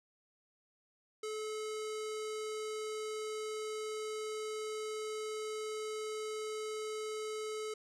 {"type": "tone with low-pass filter", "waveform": "square", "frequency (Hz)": 431.4, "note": "A4", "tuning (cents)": -34, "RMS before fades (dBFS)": -40, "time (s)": [1.23, 7.74], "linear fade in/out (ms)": 5, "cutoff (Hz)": 8100, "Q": 1.7, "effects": []}